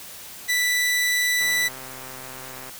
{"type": "tone", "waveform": "sawtooth", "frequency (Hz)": 1975.5, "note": "B6", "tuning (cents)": 0, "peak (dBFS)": -16, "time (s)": [0.48, 1.69], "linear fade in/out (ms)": 20}
{"type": "click train", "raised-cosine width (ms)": 0.5, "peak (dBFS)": -25, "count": 168, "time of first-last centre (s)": [1.41, 2.695], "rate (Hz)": 130}
{"effects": ["white hiss -40 dBFS RMS until 2.79 s"]}